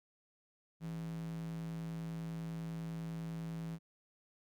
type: tone with high-pass filter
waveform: square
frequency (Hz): 55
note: A1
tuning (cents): 0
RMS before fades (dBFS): -42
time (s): 0.8-3.79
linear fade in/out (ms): 50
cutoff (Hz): 150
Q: 5.3
effects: none